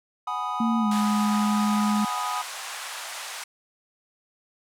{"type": "chord", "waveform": "triangle", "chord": "G# minor seventh", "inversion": "third", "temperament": "equal", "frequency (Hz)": [740, 830.6, 987.8, 1244.5], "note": ["F#5", "G#5", "B5", "D#6"], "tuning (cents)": [0, 0, 0, 0], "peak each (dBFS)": [-33, -32, -30, -28], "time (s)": [0.27, 2.42], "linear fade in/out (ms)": 5}
{"type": "tone with pitch glide", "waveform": "sine", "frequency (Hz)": [228.3, 210.6], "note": ["A#3", "G#3"], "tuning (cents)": [-36, 24], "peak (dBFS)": -21, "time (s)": [0.6, 2.05], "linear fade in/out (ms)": 5, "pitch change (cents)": -140, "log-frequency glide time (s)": [0.79, 0.88]}
{"type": "band-pass noise", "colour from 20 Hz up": "pink", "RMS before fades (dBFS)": -36, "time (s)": [0.91, 3.44], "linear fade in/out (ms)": 5, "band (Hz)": [760, 11000], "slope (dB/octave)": 24}
{"effects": []}